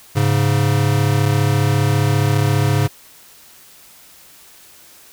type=tone pair together; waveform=square; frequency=103.83 / 138.59 Hz; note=G#2 / C#3; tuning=0 / 0 cents; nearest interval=perfect fourth; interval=500 cents; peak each=-17 / -17 dBFS; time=0.15-2.88 s; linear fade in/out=20 ms; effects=white hiss -45 dBFS RMS until 5.12 s